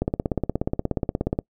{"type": "click train", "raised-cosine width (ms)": 2, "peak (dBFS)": -9, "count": 24, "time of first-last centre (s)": [0.02, 1.389], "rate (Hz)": 16.8, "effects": ["noise-tail reverb RT60 0.1 s tail -25 dB re dry"]}